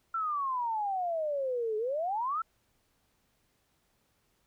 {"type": "exponential two-way sweep", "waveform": "sine", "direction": "down then up", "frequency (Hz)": [1363, 421.2, 1363], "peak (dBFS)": -29, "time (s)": [0.14, 2.42], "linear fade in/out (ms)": 5, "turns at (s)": 1.77, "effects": ["pink hiss -73 dBFS RMS until 4.46 s"]}